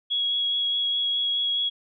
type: tone with vibrato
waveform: sine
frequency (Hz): 3329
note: G#7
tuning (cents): +3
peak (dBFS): -22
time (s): 0.1-1.7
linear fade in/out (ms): 20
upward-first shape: sine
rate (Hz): 4.8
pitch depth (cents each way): 10
effects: none